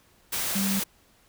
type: tone in noise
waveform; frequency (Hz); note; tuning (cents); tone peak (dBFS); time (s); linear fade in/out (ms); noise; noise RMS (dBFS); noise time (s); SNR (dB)
sine; 196; G3; 0; -25; 0.55-0.8; 10; white; -29; 0.32-0.84; +1
effects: pink hiss -61 dBFS RMS until 1.28 s